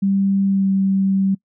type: tone with pitch glide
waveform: sine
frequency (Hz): 196 to 193.53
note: G3 to G3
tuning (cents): 0 to -22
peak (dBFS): -14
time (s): 0.02-1.35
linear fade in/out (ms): 10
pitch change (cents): -22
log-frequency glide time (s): 0.46-0.68
effects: noise-tail reverb RT60 0.1 s tail -24 dB re dry